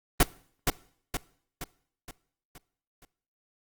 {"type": "noise with echo", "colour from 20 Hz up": "pink", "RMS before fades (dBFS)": -18, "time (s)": [0.2, 0.23], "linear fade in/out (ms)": 2, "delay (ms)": 470, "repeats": 6, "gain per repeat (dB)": -6, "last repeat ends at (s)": 3.05, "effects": ["noise-tail reverb RT60 0.6 s tail -21 dB re dry", "Opus 24 kbps"]}